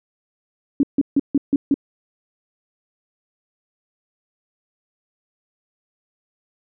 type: tone bursts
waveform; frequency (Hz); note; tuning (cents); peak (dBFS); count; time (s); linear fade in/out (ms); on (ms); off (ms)
sine; 280; C#4; +18; -12; 6; 0.8-1.742; 2; 32; 150
effects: none